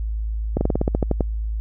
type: slowing click train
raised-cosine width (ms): 2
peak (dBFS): -6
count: 11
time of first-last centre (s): 0.57-1.207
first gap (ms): 40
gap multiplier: 1.1
effects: added 54 Hz sine -22 dBFS peak until 1.6 s